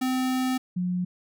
square / sine tone pair in turn, 257.4 / 179.93 Hz, C4 / F#3, -28 / -48 cents, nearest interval tritone, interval 620 cents, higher first, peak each -24 dBFS, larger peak neither, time 0.01-0.58 / 0.76-1.05 s, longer first, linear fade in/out 10 ms, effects none

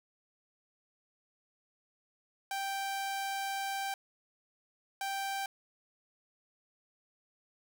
sawtooth tone bursts at uneven times, 784 Hz, G5, in tune, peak -30 dBFS, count 2, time 2.51-3.94 / 5.01-5.46 s, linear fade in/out 2 ms, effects none

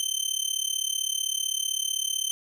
20% pulse tone with amplitude modulation, 3100 Hz, G7, 20 cents flat, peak -17 dBFS, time 0-2.31 s, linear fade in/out 0 ms, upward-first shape sine, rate 35.7 Hz, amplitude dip 90%, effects none

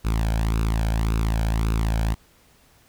sawtooth tone with flanger, 55 Hz, A1, in tune, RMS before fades -22 dBFS, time 0.04-2.15 s, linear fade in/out 20 ms, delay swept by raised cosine 0.77 to 1.29 ms, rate 1.8 Hz, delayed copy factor +0.65, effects pink hiss -57 dBFS RMS until 2.88 s

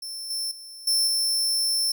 sawtooth tone with level steps, 5350 Hz, E8, 25 cents sharp, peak -30 / -24 / -37 / -17 / -19 dBFS, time 0.02-1.92 s, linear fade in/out 5 ms, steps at 0.3 / 0.51 / 0.87 / 1.07 s, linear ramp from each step 5 ms, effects none

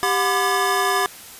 square tone cluster, 393.1 / 727 / 1010 / 1191 / 1702 Hz, G4 / F#5 / B5 / D6 / G#6, +5 / -31 / +39 / +24 / +42 cents, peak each -25 dBFS, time 0.03-1.06 s, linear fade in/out 0 ms, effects white hiss -40 dBFS RMS until 1.39 s + resampled to 32000 Hz

